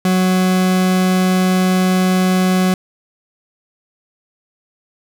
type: tone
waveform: 40% pulse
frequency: 185 Hz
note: F#3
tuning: in tune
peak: -11 dBFS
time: 0.05-2.74 s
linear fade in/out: 2 ms
effects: none